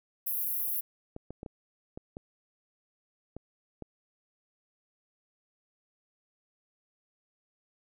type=high-pass noise; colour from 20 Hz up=pink; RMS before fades=-32 dBFS; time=0.26-0.81 s; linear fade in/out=10 ms; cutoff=11000 Hz; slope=96 dB/octave
type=clicks; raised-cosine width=2 ms; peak=-27 dBFS; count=8; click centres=1.164 / 1.306 / 1.431 / 1.462 / 1.975 / 2.169 / 3.366 / 3.823 s
effects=none